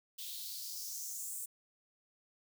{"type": "noise with high-pass filter sweep", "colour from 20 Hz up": "blue", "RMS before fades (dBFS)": -43, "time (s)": [0.18, 1.46], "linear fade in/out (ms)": 10, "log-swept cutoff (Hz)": [3300, 8500], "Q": 3.9, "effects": []}